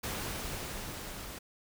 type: noise with level ramp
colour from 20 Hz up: pink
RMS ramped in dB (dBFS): -36 to -44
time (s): 0.03-1.39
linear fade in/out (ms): 10
effects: none